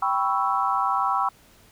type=chord; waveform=sine; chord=C# half-diminished seventh; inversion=second; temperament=equal; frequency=784 / 987.8 / 1108.7 / 1318.5 Hz; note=G5 / B5 / C#6 / E6; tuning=0 / 0 / 0 / 0 cents; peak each=-26 dBFS; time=0.02-1.29 s; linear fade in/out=5 ms; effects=pink hiss -55 dBFS RMS until 1.71 s